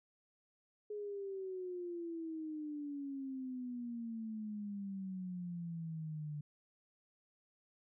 sine exponential sweep, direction down, 421.4 to 146.83 Hz, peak -40 dBFS, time 0.9-6.41 s, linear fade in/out 5 ms, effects none

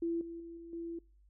sine tone with level steps, 336 Hz, E4, 33 cents sharp, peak -31 / -41 / -44 / -46 / -38 dBFS, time 0.02-0.99 s, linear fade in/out 5 ms, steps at 0.21 / 0.4 / 0.57 / 0.73 s, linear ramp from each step 2 ms, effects noise-tail reverb RT60 0.4 s tail -26 dB re dry + added 50 Hz sine -61 dBFS peak until 1.29 s

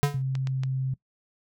square tone with exponential decay, 143.5 Hz, D3, 40 cents flat, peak -16 dBFS, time 0.03-0.22 s, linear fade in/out 0 ms, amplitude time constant 40 ms
sine tone with pitch glide, 132.6 to 131.84 Hz, C3 to C3, +23 to +14 cents, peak -25 dBFS, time 0.14-0.94 s, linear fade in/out 5 ms, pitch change -9 cents, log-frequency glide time 0.43-0.62 s
clicks, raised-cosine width 0.2 ms, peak -21 dBFS, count 3, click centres 0.353 / 0.472 / 0.635 s
effects noise-tail reverb RT60 0.1 s tail -20 dB re dry

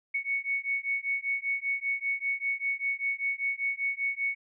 sine beating tone pair, 2217 / 2222.1 Hz, C#7 / C#7, 0 / +4 cents, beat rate 5.1 Hz, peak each -31 dBFS, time 0.14-4.35 s, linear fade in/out 10 ms, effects none

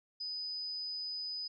sine tone, 4992 Hz, D#8, 5 cents sharp, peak -37 dBFS, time 0.2-1.48 s, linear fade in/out 10 ms, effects none

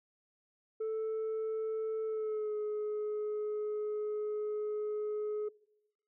sine tone with pitch glide, 440 to 422.6 Hz, A4 to G#4, 0 to +30 cents, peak -30 dBFS, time 0.8-5.49 s, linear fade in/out 10 ms, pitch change -70 cents, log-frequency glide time 2.05-2.55 s, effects noise-tail reverb RT60 0.9 s tail -24 dB re dry + tanh soft clip ceiling -32 dBFS

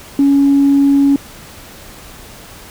sine tone, 279.4 Hz, C#4, 14 cents sharp, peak -6 dBFS, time 0.19-1.16 s, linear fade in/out 2 ms, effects tanh soft clip ceiling -3 dBFS + pink hiss -36 dBFS RMS until 2.7 s

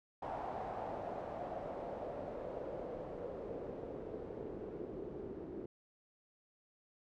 white noise with low-pass filter sweep, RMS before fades -44 dBFS, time 0.22-5.66 s, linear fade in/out 5 ms, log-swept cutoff 780 to 360 Hz, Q 3.3, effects none

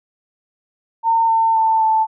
sine tone with pitch steps, 910 / 900.1 / 890.2 / 880.5 Hz, A#5 / A5 / A5 / A5, -42 / +39 / +20 / +1 cents, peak -12 dBFS, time 1.03-2.07 s, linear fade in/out 50 ms, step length 260 ms, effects none

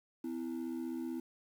triangle ring-modulated tone, 291.4 Hz, D4, 13 cents flat, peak -31 dBFS, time 0.24-1.2 s, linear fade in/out 5 ms, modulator 37.9 Hz, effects tanh soft clip ceiling -28 dBFS + 10-bit

